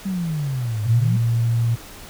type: exponential two-way sweep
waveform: sine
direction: down then up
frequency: 197.8 to 99.9 to 197.8 Hz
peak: -21 dBFS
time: 0.05-1.17 s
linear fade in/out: 10 ms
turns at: 0.88 s
type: tone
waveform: sine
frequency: 116.54 Hz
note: A#2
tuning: in tune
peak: -16 dBFS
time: 0.85-1.76 s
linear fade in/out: 20 ms
effects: pink hiss -40 dBFS RMS until 2.09 s